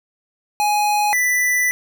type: tone pair in turn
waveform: square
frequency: 834 / 1983.6 Hz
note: G#5 / B6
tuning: +7 / +7 cents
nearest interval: octave + minor third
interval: 1500 cents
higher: second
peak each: -16 dBFS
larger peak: neither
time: 0.6-1.13 / 1.13-1.71 s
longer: second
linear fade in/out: 0 ms
effects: none